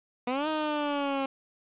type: linear two-way sweep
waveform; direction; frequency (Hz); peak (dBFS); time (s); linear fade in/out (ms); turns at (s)
15% pulse; up then down; 240 to 313.6 to 268.8; -21; 0.27-1.26; 5; 0.48
effects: resampled to 8000 Hz + 9-bit